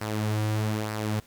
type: tone with flanger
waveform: sawtooth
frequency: 107.3 Hz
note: A2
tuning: 43 cents flat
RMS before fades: -28 dBFS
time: 0.01-1.2 s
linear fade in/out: 5 ms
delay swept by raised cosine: 0.29 to 4.89 ms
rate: 1.1 Hz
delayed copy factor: -0.5
effects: pink hiss -56 dBFS RMS until 1.26 s